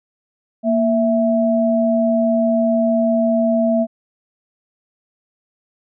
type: tone pair together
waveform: sine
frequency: 233.1 / 659.3 Hz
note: A#3 / E5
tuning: 0 / 0 cents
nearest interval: octave + tritone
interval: 1800 cents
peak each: -16 dBFS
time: 0.63-3.87 s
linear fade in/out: 50 ms
effects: none